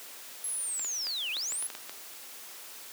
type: linear two-way sweep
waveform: sine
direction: down then up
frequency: 11175 to 2408 to 11175 Hz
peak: -31 dBFS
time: 0.44-1.67 s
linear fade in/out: 2 ms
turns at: 1.31 s
type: clicks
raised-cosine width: 0.2 ms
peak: -22 dBFS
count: 9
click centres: 0.795 / 0.847 / 1.069 / 1.368 / 1.522 / 1.625 / 1.702 / 1.751 / 1.895 s
effects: white hiss -46 dBFS RMS until 2.92 s + high-pass 300 Hz 12 dB/octave